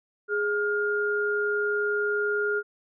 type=tone pair together; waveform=sine; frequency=415.3 / 1415.6 Hz; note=G#4 / F6; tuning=0 / +23 cents; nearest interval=octave + major sixth; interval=2123 cents; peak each=-26 dBFS; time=0.28-2.63 s; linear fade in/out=50 ms; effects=none